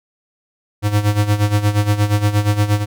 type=tone with tremolo; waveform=square; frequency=103.83 Hz; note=G#2; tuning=in tune; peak=-11 dBFS; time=0.82-2.86 s; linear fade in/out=50 ms; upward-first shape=sine; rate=8.5 Hz; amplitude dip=75%; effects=none